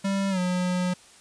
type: tone with pitch glide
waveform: square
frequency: 196 to 180.77 Hz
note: G3 to F#3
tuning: 0 to -40 cents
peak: -24 dBFS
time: 0.04-0.94 s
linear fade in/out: 10 ms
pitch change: -140 cents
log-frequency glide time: 0.3-0.39 s
effects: white hiss -52 dBFS RMS until 1.2 s + resampled to 22050 Hz